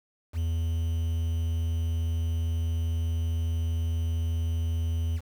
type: tone with quantisation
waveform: triangle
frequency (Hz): 82.41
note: E2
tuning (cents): 0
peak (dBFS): -23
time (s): 0.33-5.21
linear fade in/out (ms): 50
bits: 8
effects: none